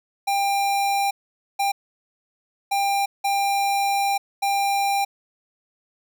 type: tone bursts at uneven times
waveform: square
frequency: 796 Hz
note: G5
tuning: 26 cents sharp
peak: -20 dBFS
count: 5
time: 0.27-1.11 / 1.59-1.72 / 2.71-3.06 / 3.24-4.18 / 4.42-5.05 s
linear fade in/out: 10 ms
effects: none